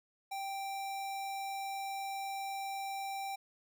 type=tone; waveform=square; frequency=784 Hz; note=G5; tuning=in tune; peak=-38 dBFS; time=0.31-3.36 s; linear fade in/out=10 ms; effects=none